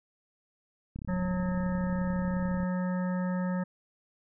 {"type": "click train", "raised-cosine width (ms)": 5, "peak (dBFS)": -27, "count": 58, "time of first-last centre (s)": [0.96, 2.632], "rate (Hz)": 34.1}
{"type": "harmonic tone", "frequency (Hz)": 182, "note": "F#3", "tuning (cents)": -28, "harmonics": [1, 3, 5, 7, 9, 10], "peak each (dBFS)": [-28, -38, -42, -45, -47, -48], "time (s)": [1.08, 3.64], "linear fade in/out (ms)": 10}
{"effects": []}